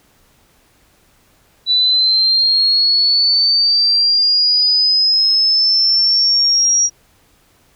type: linear sweep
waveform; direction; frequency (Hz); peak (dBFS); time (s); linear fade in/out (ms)
sine; up; 3951 to 5700; -10; 1.66-6.9; 50
effects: pink hiss -54 dBFS RMS until 7.75 s